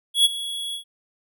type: tone with ADSR envelope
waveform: square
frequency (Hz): 3354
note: G#7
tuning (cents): +16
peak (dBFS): -12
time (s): 0.14-0.84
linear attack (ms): 110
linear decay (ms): 25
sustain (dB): -16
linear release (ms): 100
effects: none